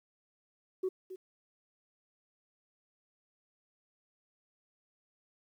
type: tone with echo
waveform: sine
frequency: 374.2 Hz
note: F#4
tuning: 20 cents sharp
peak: -28 dBFS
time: 0.83-0.89 s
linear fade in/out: 10 ms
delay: 270 ms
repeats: 1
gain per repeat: -13 dB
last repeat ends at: 1.16 s
effects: tanh soft clip ceiling -26 dBFS + 11-bit